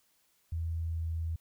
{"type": "tone with pitch glide", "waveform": "sine", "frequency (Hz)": [82.41, 81.75], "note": ["E2", "E2"], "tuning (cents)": [0, -14], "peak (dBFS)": -31, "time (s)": [0.52, 1.36], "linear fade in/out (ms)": 5, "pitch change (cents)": -14, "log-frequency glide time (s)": [0.8, 1.07], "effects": ["white hiss -71 dBFS RMS until 1.4 s"]}